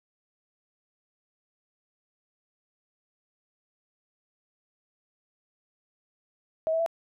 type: tone with pitch steps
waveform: sine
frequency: 639 / 652.4 / 666.1 Hz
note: D#5 / E5 / E5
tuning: +46 / -18 / +18 cents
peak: -23 dBFS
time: 6.67-6.862 s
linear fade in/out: 0 ms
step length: 64 ms
effects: none